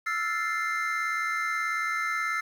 triangle chord, F major seventh, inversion third, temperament equal, 1318.5 / 1396.9 / 1760 / 2093 Hz, E6 / F6 / A6 / C7, 0 / 0 / 0 / 0 cents, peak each -29 / -34 / -32 / -29 dBFS, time 0.06-2.41 s, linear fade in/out 10 ms, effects 9-bit

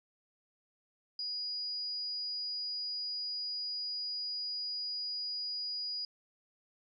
sine tone, 4900 Hz, D#8, 27 cents flat, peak -35 dBFS, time 1.19-6.05 s, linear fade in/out 2 ms, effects none

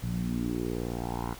10% pulse tone with low-pass filter sweep, 59 Hz, A#1, 22 cents sharp, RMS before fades -32 dBFS, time 0.02-1.35 s, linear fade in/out 20 ms, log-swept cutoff 140 to 1200 Hz, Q 3.3, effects pink hiss -47 dBFS RMS until 1.39 s

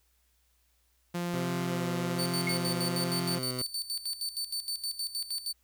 sawtooth tone, 174.3 Hz, F3, 3 cents flat, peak -27 dBFS, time 1.14-3.39 s, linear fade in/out 10 ms
15% pulse tone with vibrato, 128.3 Hz, C3, 34 cents flat, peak -28 dBFS, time 1.34-3.62 s, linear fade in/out 0 ms, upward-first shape sine, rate 1.2 Hz, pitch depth 32 cents each way
sawtooth tone with tremolo, 4532 Hz, C#8, 37 cents sharp, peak -28 dBFS, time 2.18-5.53 s, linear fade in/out 20 ms, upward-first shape square, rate 6.4 Hz, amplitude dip 75%
sine tone with exponential decay, 2165 Hz, C#7, 41 cents flat, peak -27 dBFS, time 2.47-2.66 s, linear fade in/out 2 ms, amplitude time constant 41 ms
effects added 60 Hz sine -70 dBFS peak until 5.63 s + white hiss -72 dBFS RMS until 5.63 s

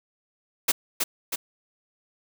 white noise with echo, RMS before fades -20 dBFS, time 0.68-0.72 s, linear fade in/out 10 ms, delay 320 ms, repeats 2, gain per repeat -4 dB, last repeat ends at 1.36 s, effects none

